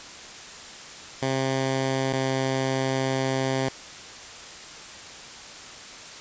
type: tone pair in turn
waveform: 10% pulse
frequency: 133.2 / 132.69 Hz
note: C3 / C3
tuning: +31 / +25 cents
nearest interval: unison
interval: 6 cents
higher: first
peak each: -15 dBFS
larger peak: neither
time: 1.22-2.13 / 2.13-3.69 s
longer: second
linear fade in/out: 5 ms
effects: white hiss -41 dBFS RMS until 6.2 s + resampled to 16000 Hz